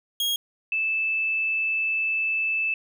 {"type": "tone pair in turn", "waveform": ["40% pulse", "sine"], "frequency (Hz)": [3277, 2630], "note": ["G#7", "E7"], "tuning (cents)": [-24, -5], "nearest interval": "major third", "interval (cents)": 381, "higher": "first", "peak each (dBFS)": -22, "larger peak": "neither", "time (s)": [[0.2, 0.36], [0.72, 2.74]], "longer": "second", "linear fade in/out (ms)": 2, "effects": []}